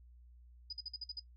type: tone bursts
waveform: sine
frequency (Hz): 4967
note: D#8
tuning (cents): -4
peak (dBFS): -39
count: 7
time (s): 0.7-1.197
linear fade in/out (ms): 5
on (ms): 29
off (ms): 49
effects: noise-tail reverb RT60 0.1 s tail -17 dB re dry + added 60 Hz sine -56 dBFS peak until 1.36 s